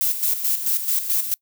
violet noise with tremolo, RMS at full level -20 dBFS, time 0.01-1.34 s, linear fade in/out 0 ms, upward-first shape square, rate 4.6 Hz, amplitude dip 60%, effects noise-tail reverb RT60 0.1 s tail -26 dB re dry

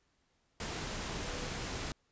sine tone in noise, 493.9 Hz, B4, in tune, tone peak -47 dBFS, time 1.24-1.47 s, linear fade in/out 2 ms, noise pink, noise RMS -39 dBFS, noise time 0.6-1.92 s, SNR -11 dB, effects pink hiss -75 dBFS RMS until 2.11 s + resampled to 16000 Hz

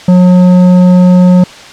triangle tone with tanh clipping, 180.8 Hz, F#3, 40 cents flat, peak -3 dBFS, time 0.08-1.44 s, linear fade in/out 5 ms, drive 14 dB, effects white hiss -30 dBFS RMS until 1.72 s + low-pass 5000 Hz 12 dB/octave

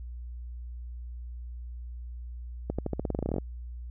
accelerating click train, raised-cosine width 2 ms, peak -16 dBFS, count 16, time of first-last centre 2.7-3.383 s, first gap 86 ms, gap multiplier 0.9, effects added 60 Hz sine -37 dBFS peak until 3.9 s

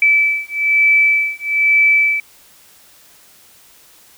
sine beating tone pair, 2311 / 2312.1 Hz, D7 / D7, -28 / -28 cents, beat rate 1.1 Hz, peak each -14 dBFS, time 0.02-2.2 s, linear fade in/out 2 ms, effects white hiss -47 dBFS RMS until 4.17 s

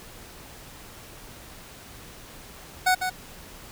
25% pulse tone with echo, 740 Hz, F#5, in tune, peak -14 dBFS, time 2.86-2.95 s, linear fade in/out 10 ms, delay 150 ms, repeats 1, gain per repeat -7 dB, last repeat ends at 3.1 s, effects pink hiss -45 dBFS RMS until 3.71 s

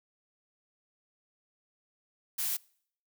blue noise, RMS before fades -32 dBFS, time 2.38-2.57 s, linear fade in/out 10 ms, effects noise-tail reverb RT60 0.6 s tail -25 dB re dry

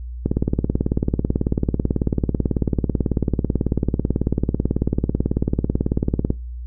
click train, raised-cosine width 3 ms, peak -5 dBFS, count 111, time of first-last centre 0.26-6.304 s, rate 18.2 Hz, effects noise-tail reverb RT60 0.2 s tail -20 dB re dry + added 60 Hz sine -28 dBFS peak until 6.66 s

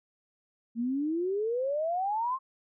sine exponential sweep, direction up, 225.1 to 1082 Hz, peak -27 dBFS, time 0.75-2.39 s, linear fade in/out 50 ms, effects none

